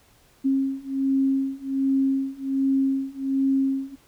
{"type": "beating tone pair", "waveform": "sine", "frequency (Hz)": [269.1, 270.4], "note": ["C4", "C#4"], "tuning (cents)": [49, -43], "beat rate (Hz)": 1.3, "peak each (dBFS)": [-24, -23], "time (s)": [0.44, 3.96], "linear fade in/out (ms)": 20, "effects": ["pink hiss -58 dBFS RMS until 4.07 s"]}